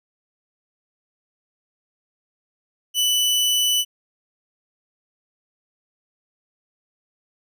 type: tone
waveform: sawtooth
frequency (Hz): 2980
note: F#7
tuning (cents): +12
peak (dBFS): -14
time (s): 2.94-3.85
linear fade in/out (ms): 50
effects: none